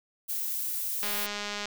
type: noise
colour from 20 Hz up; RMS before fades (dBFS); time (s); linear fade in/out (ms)
violet; -32; 0.28-1.27; 20
type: click train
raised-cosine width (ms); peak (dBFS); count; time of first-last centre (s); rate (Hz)
0.2; -17; 130; 1.03-1.656; 206
effects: none